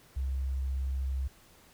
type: tone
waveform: sine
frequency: 66.5 Hz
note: C2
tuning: 29 cents sharp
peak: -29 dBFS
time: 0.16-1.28 s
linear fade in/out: 10 ms
effects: pink hiss -59 dBFS RMS until 1.73 s